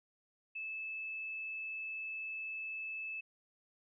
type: tone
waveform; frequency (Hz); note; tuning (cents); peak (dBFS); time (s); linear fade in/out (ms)
sine; 2616; E7; -14; -39; 0.55-3.21; 10
effects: none